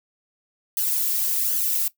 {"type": "noise with flanger", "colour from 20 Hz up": "violet", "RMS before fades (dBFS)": -23, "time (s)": [0.77, 1.88], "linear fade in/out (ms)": 2, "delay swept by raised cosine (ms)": [0.63, 2.63], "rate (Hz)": 1.3, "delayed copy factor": 0.75, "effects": ["noise-tail reverb RT60 0.1 s tail -17 dB re dry"]}